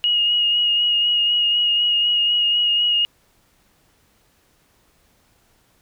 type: tone with vibrato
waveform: sine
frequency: 2876 Hz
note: F#7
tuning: 50 cents flat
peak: -15 dBFS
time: 0.04-3.05 s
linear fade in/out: 0 ms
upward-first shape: sine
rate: 4 Hz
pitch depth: 20 cents each way
effects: pink hiss -60 dBFS RMS until 5.81 s